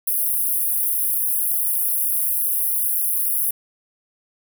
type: high-pass noise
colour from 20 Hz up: pink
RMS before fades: -21 dBFS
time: 0.07-3.51 s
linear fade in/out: 5 ms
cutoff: 10000 Hz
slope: 96 dB/octave
effects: none